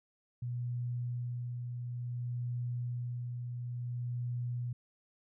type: tone with tremolo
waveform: sine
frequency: 121.8 Hz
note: B2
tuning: 24 cents flat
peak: -33 dBFS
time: 0.42-4.73 s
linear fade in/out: 5 ms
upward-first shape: sine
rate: 0.57 Hz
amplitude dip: 35%
effects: none